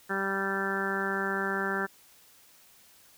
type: harmonic tone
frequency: 195 Hz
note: G3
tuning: 9 cents flat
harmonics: 1 / 2 / 3 / 4 / 5 / 6 / 7 / 8 / 9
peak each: -36 / -34 / -42 / -39 / -40 / -43 / -35 / -34 / -35 dBFS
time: 0.09-1.87 s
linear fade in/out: 20 ms
effects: white hiss -58 dBFS RMS until 3.17 s